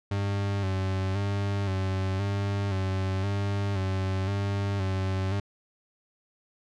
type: tone with vibrato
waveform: 40% pulse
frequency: 97.6 Hz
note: G2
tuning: 7 cents flat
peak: -25 dBFS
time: 0.11-5.4 s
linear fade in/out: 5 ms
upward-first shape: square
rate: 0.96 Hz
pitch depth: 43 cents each way
effects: low-pass 5000 Hz 12 dB/octave